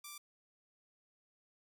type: tone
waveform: 5% pulse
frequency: 1174.7 Hz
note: D6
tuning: in tune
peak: -35 dBFS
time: 0.04-0.18 s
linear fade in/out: 5 ms
effects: none